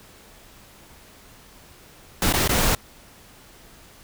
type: noise with dropouts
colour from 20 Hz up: pink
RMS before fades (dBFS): -20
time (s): 2.22-2.75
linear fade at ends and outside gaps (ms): 2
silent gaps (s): 2.326-2.337 / 2.477-2.492
effects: pink hiss -49 dBFS RMS until 4.03 s